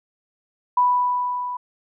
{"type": "tone with level ramp", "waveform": "sine", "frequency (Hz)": 987.8, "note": "B5", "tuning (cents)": 0, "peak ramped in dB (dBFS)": [-13, -26], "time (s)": [0.77, 1.57], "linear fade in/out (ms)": 5, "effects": []}